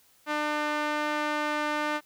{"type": "tone with band-pass filter", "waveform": "sawtooth", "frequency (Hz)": 299.8, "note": "D4", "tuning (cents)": 36, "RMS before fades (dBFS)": -29, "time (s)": [0.26, 2.01], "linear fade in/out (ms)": 50, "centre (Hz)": 1400, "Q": 0.91, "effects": ["white hiss -62 dBFS RMS until 2.05 s"]}